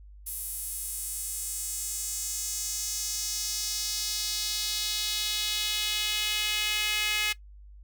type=tone with high-pass filter sweep; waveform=sawtooth; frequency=422.7 Hz; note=G#4; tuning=31 cents sharp; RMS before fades=-31 dBFS; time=0.26-7.33 s; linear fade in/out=10 ms; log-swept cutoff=11000 to 2400 Hz; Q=2.1; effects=noise-tail reverb RT60 0.1 s tail -18 dB re dry + added 50 Hz sine -46 dBFS peak until 7.83 s